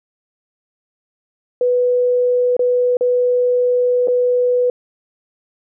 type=tone with dropouts; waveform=sine; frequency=493.9 Hz; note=B4; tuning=in tune; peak=-12 dBFS; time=1.61-4.7 s; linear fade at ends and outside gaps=2 ms; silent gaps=2.567-2.593 / 2.97-3.009 / 4.074-4.082 s; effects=none